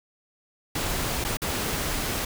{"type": "noise with dropouts", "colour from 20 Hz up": "pink", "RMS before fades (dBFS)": -28, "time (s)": [0.75, 2.25], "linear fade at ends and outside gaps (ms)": 5, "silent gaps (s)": [[1.242, 1.247], [1.371, 1.418]], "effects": []}